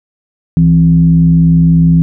sine tone with frequency modulation, 165.1 Hz, E3, 3 cents sharp, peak -4 dBFS, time 0.57-2.02 s, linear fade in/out 0 ms, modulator 96.7 Hz, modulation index 0.46, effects none

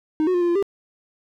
triangle tone with pitch steps, 310.6 / 367.1 / 353.5 / 347.7 / 344.5 / 397.9 Hz, D#4 / F#4 / F4 / F4 / F4 / G4, -3 / -14 / +21 / -8 / -24 / +26 cents, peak -15 dBFS, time 0.2-0.626 s, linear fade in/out 0 ms, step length 71 ms, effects none

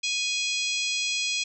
harmonic tone with a mistuned harmonic, 831 Hz, G#5, 1 cent sharp, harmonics 3 / 4 / 5 / 6 / 7 / 8 / 9, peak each -29 / -31 / -33 / -35 / -36 / -37 / -38 dBFS, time 0.03-1.44 s, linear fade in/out 10 ms, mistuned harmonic 9, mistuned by +52 cents, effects none

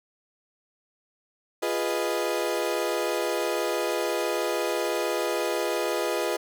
35% pulse chord, F half-diminished seventh, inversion none, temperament equal, 349.2 / 415.3 / 493.9 / 622.3 Hz, F4 / Ab4 / Cb5 / Eb5, 0 / 0 / 0 / 0 cents, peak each -29 dBFS, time 1.62-6.37 s, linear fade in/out 10 ms, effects none

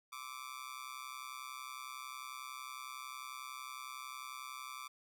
sawtooth tone with amplitude modulation, 1170 Hz, D6, 7 cents flat, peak -37 dBFS, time 0.12-4.88 s, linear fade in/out 10 ms, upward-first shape sine, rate 131 Hz, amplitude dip 95%, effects none

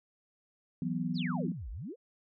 sine chord, E suspended second, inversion none, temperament just, 164.81 / 185.42 / 247.2 Hz, E3 / F#3 / B3, 0 / +4 / +2 cents, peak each -35 dBFS, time 0.82-1.52 s, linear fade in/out 2 ms
sine exponential two-way sweep, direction down then up, 5588 to 45.73 to 550 Hz, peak -38 dBFS, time 1.14-1.96 s, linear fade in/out 50 ms, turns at 1.7 s
effects none

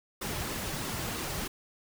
pink noise with flanger, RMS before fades -35 dBFS, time 0.21-1.48 s, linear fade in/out 10 ms, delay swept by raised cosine 1.2 to 4.3 ms, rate 3.1 Hz, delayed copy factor -0.5, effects none

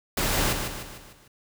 pink noise with echo, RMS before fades -25 dBFS, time 0.17-0.53 s, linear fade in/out 5 ms, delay 150 ms, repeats 5, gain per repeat -6 dB, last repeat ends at 1.28 s, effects none

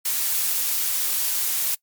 blue noise, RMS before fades -23 dBFS, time 0.05-1.75 s, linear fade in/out 5 ms, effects noise-tail reverb RT60 0.1 s tail -22 dB re dry + MP3 96 kbps

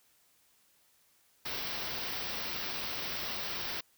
white band-stop noise, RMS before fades -37 dBFS, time 1.45-3.81 s, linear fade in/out 10 ms, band 5700 to 16000 Hz, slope 96 dB/octave, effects white hiss -68 dBFS RMS until 3.97 s

